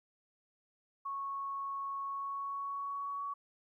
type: tone with pitch glide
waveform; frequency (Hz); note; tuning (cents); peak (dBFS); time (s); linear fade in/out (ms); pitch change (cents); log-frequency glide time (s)
sine; 1104 to 1124.6; C#6 to C#6; -7 to +25; -36; 1.05-3.34; 10; +32; 2.02-3.21
effects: 13-bit